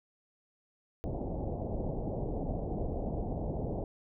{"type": "low-pass noise", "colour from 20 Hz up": "pink", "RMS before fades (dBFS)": -35, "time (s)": [1.04, 3.84], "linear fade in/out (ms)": 0, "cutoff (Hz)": 760, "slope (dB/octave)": 48, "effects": []}